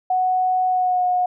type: tone with pitch glide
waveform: sine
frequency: 740 to 725.2 Hz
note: F#5 to F#5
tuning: 0 to -35 cents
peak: -16 dBFS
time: 0.1-1.26 s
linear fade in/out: 5 ms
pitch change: -35 cents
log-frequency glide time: 0.67-1.05 s
effects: none